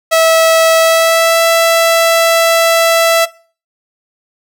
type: tone with pitch glide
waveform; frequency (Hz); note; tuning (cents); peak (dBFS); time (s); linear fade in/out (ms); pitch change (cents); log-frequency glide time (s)
sawtooth; 651 to 663.5; E5 to E5; -22 to +11; -3; 0.11-3.26; 20; +33; 0.77-1.44
effects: noise-tail reverb RT60 0.4 s tail -20 dB re dry